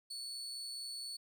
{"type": "tone with amplitude modulation", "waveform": "35% pulse", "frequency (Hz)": 4435, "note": "C#8", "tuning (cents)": 0, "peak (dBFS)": -39, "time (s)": [0.1, 1.17], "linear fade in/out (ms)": 10, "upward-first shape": "sine", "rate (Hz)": 124, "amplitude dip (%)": 30, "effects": []}